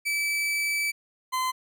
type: tone pair in turn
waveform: 40% pulse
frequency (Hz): 2308 / 1028.1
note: D7 / C6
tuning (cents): -31 / -31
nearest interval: octave + major second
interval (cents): 1400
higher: first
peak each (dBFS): -24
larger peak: neither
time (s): 0.05-0.92 / 1.32-1.52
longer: first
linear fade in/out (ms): 20
effects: none